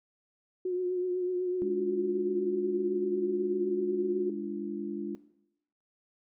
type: tone with vibrato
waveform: sine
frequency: 362.8 Hz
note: F#4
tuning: 34 cents flat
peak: -28 dBFS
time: 0.65-4.3 s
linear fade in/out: 5 ms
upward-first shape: triangle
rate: 8 Hz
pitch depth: 42 cents each way
type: chord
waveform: sine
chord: D diminished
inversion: second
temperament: equal with one note detuned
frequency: 207.7 / 293.7 / 344.4 Hz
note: Ab3 / D4 / F4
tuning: 0 / 0 / -24 cents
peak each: -37 dBFS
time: 1.62-5.15 s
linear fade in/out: 0 ms
effects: noise-tail reverb RT60 0.8 s tail -17 dB re dry